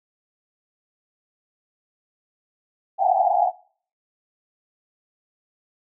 pink band-pass noise, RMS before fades -19 dBFS, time 2.98-3.52 s, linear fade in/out 50 ms, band 700 to 800 Hz, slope 96 dB/octave, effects noise-tail reverb RT60 0.5 s tail -22 dB re dry

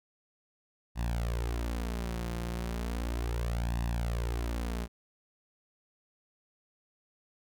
sawtooth tone with flanger, 58.27 Hz, A#1, in tune, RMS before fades -33 dBFS, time 0.95-4.88 s, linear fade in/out 50 ms, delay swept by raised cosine 1.1 to 5.7 ms, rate 0.35 Hz, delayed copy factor +0.75, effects none

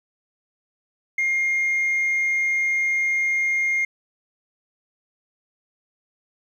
sine tone, 2125 Hz, C7, 26 cents sharp, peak -17 dBFS, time 1.18-3.85 s, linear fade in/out 5 ms, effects tanh soft clip ceiling -17 dBFS + 9-bit

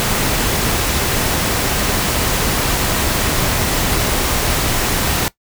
pink noise, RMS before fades -17 dBFS, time 0-5.28 s, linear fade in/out 0 ms, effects noise-tail reverb RT60 0.1 s tail -18 dB re dry

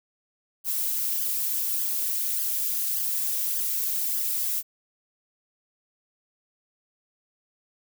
violet noise with flanger, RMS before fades -27 dBFS, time 0.64-4.63 s, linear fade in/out 50 ms, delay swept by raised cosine 0.61 to 5.61 ms, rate 1.7 Hz, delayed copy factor +0.75, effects none

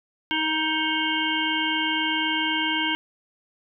harmonic tone, 313.8 Hz, D#4, 15 cents sharp, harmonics 1 / 3 / 5 / 7 / 9 / 10, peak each -29 / -29 / -29 / -29 / -29 / -29 dBFS, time 0.31-2.95 s, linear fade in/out 0 ms, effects none

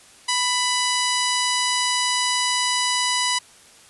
harmonic tone with a mistuned harmonic, 987.8 Hz, B5, in tune, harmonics 1 / 2 / 3 / 4 / 5 / 6 / 7 / 8 / 9 / 10, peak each -25 / -27 / -27 / -28 / -27 / -31 / -33 / -34 / -33 / -31 dBFS, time 0.28-3.39 s, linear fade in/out 10 ms, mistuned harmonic 2, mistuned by +18 cents, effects white hiss -49 dBFS RMS until 3.89 s + resampled to 24000 Hz

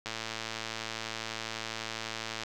click train, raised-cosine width 0.2 ms, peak -18 dBFS, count 267, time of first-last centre 0.06-2.435 s, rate 112 Hz, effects none

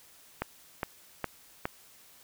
click train, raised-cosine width 0.5 ms, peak -15 dBFS, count 4, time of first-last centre 0.42-1.655 s, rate 2.43 Hz, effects white hiss -57 dBFS RMS until 2.23 s

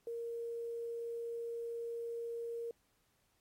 sine tone with quantisation, 466.2 Hz, A#4, in tune, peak -38 dBFS, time 0.07-2.71 s, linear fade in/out 2 ms, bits 11, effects pink hiss -75 dBFS RMS until 3.4 s + MP3 64 kbps

